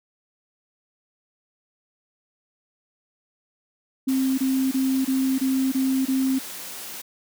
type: tone bursts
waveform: sine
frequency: 264.1 Hz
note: C4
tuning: 16 cents sharp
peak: -19 dBFS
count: 7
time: 4.07-6.39 s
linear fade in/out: 10 ms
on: 310 ms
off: 25 ms
type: high-pass noise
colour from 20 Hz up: white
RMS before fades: -36 dBFS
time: 4.08-7.02 s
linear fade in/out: 10 ms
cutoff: 140 Hz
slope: 24 dB/octave
effects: none